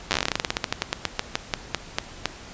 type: slowing click train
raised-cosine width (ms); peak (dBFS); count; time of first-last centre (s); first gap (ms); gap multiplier
0.2; -4; 28; 0.11-2.256; 9; 1.14
effects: pink hiss -42 dBFS RMS until 2.53 s + resampled to 16000 Hz